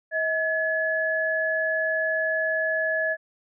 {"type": "tone pair together", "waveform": "sine", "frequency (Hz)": [638, 1703.3], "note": ["D#5", "G#6"], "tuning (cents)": [43, 43], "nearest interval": "octave + perfect fourth", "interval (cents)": 1700, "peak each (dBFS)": [-26, -24], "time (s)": [0.11, 3.17], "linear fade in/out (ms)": 50, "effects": []}